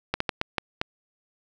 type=slowing click train; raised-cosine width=0.3 ms; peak=-8 dBFS; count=6; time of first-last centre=0.14-0.815 s; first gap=64 ms; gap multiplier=1.38; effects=none